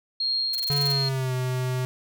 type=tone with tremolo; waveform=sine; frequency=4241 Hz; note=C8; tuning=23 cents sharp; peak=-22 dBFS; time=0.2-1.09 s; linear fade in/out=5 ms; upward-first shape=sine; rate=1.9 Hz; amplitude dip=30%
type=noise bursts; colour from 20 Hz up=blue; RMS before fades=-34 dBFS; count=9; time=0.53-0.923 s; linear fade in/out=5 ms; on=25 ms; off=21 ms
type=tone with pitch glide; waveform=square; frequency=142.4 to 127.6 Hz; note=C#3 to C3; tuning=+47 to -43 cents; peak=-25 dBFS; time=0.7-1.85 s; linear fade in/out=0 ms; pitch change=-190 cents; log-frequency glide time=0.83-1.33 s
effects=none